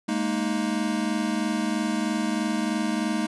square chord, Ab suspended second, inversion none, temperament equal with one note detuned, 207.7 / 230.8 / 311.1 Hz, Ab3 / Bb3 / Eb4, 0 / -17 / 0 cents, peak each -29 dBFS, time 0.08-3.27 s, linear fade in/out 10 ms, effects resampled to 24000 Hz

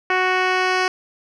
10% pulse tone with low-pass filter sweep, 370 Hz, F#4, in tune, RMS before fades -19 dBFS, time 0.1-0.88 s, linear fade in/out 2 ms, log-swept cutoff 2500 to 4500 Hz, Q 1.4, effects none

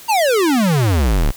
square exponential sweep, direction down, 947 to 31.11 Hz, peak -13 dBFS, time 0.08-1.32 s, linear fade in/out 20 ms, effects white hiss -39 dBFS RMS until 1.36 s

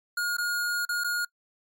square tone with dropouts, 1432 Hz, F6, 43 cents sharp, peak -26 dBFS, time 0.17-1.25 s, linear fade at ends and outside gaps 5 ms, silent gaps 0.369-0.382 / 0.853-0.89 / 1.038-1.043 s, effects noise-tail reverb RT60 0.1 s tail -25 dB re dry + MP3 96 kbps

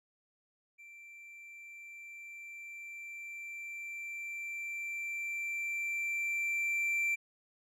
triangle tone with level ramp, 2349 Hz, D7, in tune, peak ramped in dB -49 to -27 dBFS, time 0.78-7.16 s, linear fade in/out 20 ms, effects none

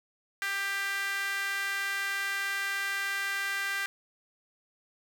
sawtooth tone with high-pass filter, 395.2 Hz, G4, 14 cents sharp, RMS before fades -32 dBFS, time 0.42-3.86 s, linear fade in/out 0 ms, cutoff 1700 Hz, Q 3.9, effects none

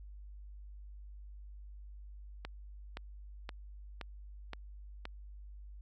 click train, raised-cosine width 0.3 ms, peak -25 dBFS, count 6, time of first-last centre 2.45-5.054 s, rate 1.92 Hz, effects added 50 Hz sine -47 dBFS peak until 5.81 s

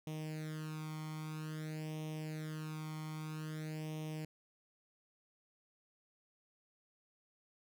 sawtooth tone with flanger, 155.56 Hz, D#3, in tune, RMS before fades -43 dBFS, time 0.07-4.25 s, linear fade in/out 2 ms, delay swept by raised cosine 0.33 to 0.92 ms, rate 0.51 Hz, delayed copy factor +0.8, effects none

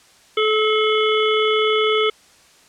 harmonic tone with a mistuned harmonic, 432 Hz, A4, 32 cents flat, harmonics 1 / 3 / 5 / 7 / 8, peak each -17 / -22 / -24 / -25 / -26 dBFS, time 0.37-2.1 s, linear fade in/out 5 ms, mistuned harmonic 8, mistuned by -31 cents, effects white hiss -51 dBFS RMS until 2.68 s + low-pass 8000 Hz 12 dB/octave

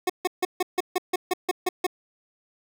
25% pulse tone bursts, 365.2 Hz, F#4, 23 cents flat, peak -17 dBFS, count 11, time 0.07-1.867 s, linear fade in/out 5 ms, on 27 ms, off 150 ms, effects none

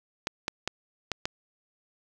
clicks, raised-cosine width 0.2 ms, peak -11 dBFS, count 5, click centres 0.271 / 0.481 / 0.676 / 1.117 / 1.255 s, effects none

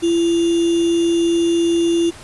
sine tone with sample-and-hold, 338.1 Hz, E4, 44 cents sharp, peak -13 dBFS, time 0.02-2.11 s, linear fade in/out 20 ms, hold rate 3150 Hz, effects pink hiss -39 dBFS RMS until 2.23 s + resampled to 24000 Hz

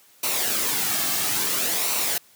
white noise with flanger, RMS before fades -24 dBFS, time 0.23-2.18 s, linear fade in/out 5 ms, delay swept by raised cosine 0.59 to 2.09 ms, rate 0.59 Hz, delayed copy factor -0.5, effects white hiss -55 dBFS RMS until 2.35 s + high-pass 80 Hz 12 dB/octave

